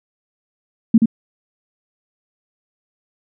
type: tone with echo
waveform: sine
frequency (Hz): 226.5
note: A#3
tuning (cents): -50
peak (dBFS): -5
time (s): 0.94-0.98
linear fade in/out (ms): 5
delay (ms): 78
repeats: 1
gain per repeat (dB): -4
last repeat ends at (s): 1.058
effects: none